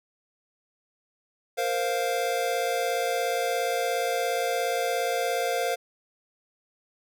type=chord; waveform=square; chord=Bb suspended second; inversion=none; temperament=equal; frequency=466.2 / 523.3 / 698.5 Hz; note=Bb4 / C5 / F5; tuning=0 / 0 / 0 cents; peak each=-31 / -30 / -29 dBFS; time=1.57-5.76 s; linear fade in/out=20 ms; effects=none